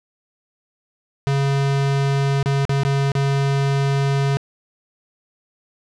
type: tone with dropouts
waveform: square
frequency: 138.59 Hz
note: C#3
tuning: in tune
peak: -17 dBFS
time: 1.27-4.37 s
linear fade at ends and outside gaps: 0 ms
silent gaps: 2.428-2.459 / 2.652-2.694 / 2.834-2.85 / 3.118-3.152 s
effects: low-pass 6000 Hz 12 dB/octave